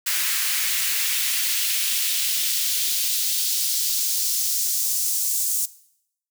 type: noise with high-pass filter sweep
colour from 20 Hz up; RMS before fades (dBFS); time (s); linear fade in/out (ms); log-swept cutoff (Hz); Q
white; -23; 0.06-5.66; 10; 1700 to 7300; 1.3
effects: noise-tail reverb RT60 0.7 s tail -18 dB re dry